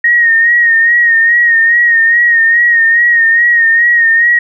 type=tone with vibrato; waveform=sine; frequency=1864.7 Hz; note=A#6; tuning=in tune; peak=-5 dBFS; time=0.04-4.39 s; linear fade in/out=5 ms; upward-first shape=sine; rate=2.4 Hz; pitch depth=47 cents each way; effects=none

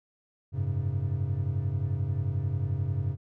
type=chord; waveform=triangle; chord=F# suspended second; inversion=none; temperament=equal with one note detuned; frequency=92.5 / 103.83 / 135.5 Hz; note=F#2 / G#2 / C#3; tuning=0 / 0 / -39 cents; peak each=-29 dBFS; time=0.52-3.17 s; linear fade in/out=50 ms; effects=none

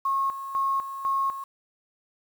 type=tone with tremolo; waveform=sine; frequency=1088 Hz; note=C#6; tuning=33 cents flat; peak=-22 dBFS; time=0.05-1.44 s; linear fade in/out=5 ms; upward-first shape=square; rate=2 Hz; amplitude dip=70%; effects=8-bit

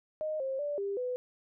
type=tone with pitch steps; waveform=sine; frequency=619 / 533 / 583 / 398.5 / 499.1 Hz; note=D#5 / C5 / D5 / G4 / B4; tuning=-9 / +32 / -13 / +28 / +18 cents; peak=-31 dBFS; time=0.21-1.16 s; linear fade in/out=0 ms; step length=190 ms; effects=none

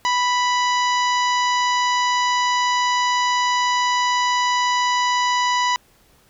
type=harmonic tone; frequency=987 Hz; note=B5; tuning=1 cent flat; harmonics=1 / 2 / 3 / 4 / 5 / 6 / 7; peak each=-18 / -24 / -28 / -30 / -32 / -34 / -35 dBFS; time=0.05-5.76 s; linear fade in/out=0 ms; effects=pink hiss -56 dBFS RMS until 6.29 s

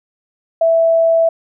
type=tone; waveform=sine; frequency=659.3 Hz; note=E5; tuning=in tune; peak=-9 dBFS; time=0.61-1.29 s; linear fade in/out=5 ms; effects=none

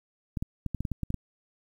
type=clicks; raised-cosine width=5 ms; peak=-18 dBFS; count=10; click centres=0.372 / 0.425 / 0.663 / 0.747 / 0.806 / 0.852 / 0.917 / 1.033 / 1.104 / 1.143 s; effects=9-bit

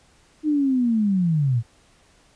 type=linear sweep; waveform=sine; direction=down; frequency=311.1 to 110 Hz; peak=-17 dBFS; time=0.43-1.63 s; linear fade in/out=50 ms; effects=pink hiss -57 dBFS RMS until 2.35 s + resampled to 22050 Hz

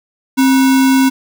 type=tone with sample-and-hold; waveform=sine; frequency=265 Hz; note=C4; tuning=22 cents sharp; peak=-7 dBFS; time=0.37-1.1 s; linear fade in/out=20 ms; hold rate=1225 Hz; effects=none

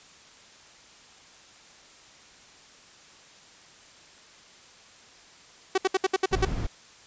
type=tone bursts; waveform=sawtooth; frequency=379.7 Hz; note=F#4; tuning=45 cents sharp; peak=-16 dBFS; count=8; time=5.75-6.451 s; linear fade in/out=5 ms; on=29 ms; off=67 ms
type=noise; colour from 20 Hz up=brown; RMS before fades=-29 dBFS; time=6.31-6.67 s; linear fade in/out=10 ms
effects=white hiss -52 dBFS RMS until 7.06 s + resampled to 16000 Hz

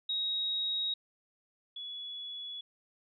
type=tone pair in turn; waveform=sine; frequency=3790 / 3395 Hz; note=A#7 / G#7; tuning=+28 / +37 cents; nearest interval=major second; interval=191 cents; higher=first; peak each=-30 / -39 dBFS; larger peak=first; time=0.09-0.94 / 1.76-2.61 s; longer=neither; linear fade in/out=5 ms; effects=none

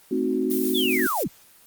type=chord; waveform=sine; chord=A diminished seventh; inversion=none; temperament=equal; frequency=220 / 261.6 / 311.1 / 370 Hz; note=A3 / C4 / Eb4 / Gb4; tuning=0 / 0 / 0 / 0 cents; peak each=-30 / -25 / -29 / -25 dBFS; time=0.11-1.07 s; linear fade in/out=5 ms
type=noise with tremolo; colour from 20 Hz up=violet; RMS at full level=-28 dBFS; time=0.5-1.24 s; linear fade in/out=10 ms; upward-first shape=triangle; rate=7.4 Hz; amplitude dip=40%
type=linear sweep; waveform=sine; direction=down; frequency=3600 to 103.83 Hz; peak=-23 dBFS; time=0.74-1.28 s; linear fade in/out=10 ms
effects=white hiss -53 dBFS RMS until 1.66 s + Opus 24 kbps

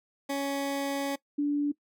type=tone pair in turn; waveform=20% pulse / sine; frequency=278.5 / 290.1 Hz; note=C#4 / D4; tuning=+8 / -21 cents; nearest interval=minor second; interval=71 cents; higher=second; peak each=-24 dBFS; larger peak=neither; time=0.29-1.16 / 1.38-1.72 s; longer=first; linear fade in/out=10 ms; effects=noise-tail reverb RT60 0.1 s tail -20 dB re dry

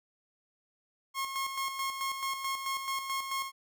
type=tone with tremolo; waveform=sawtooth; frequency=1081 Hz; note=C#6; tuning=44 cents flat; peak=-27 dBFS; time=1.14-3.52 s; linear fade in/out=50 ms; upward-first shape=square; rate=4.6 Hz; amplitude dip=50%; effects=none

